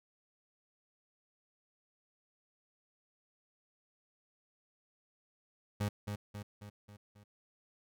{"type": "tone with echo", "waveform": "30% pulse", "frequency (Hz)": 103.1, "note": "G#2", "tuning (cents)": -12, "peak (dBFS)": -29, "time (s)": [5.8, 5.89], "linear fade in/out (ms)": 10, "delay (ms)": 270, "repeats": 5, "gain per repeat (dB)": -5, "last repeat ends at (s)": 7.24, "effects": []}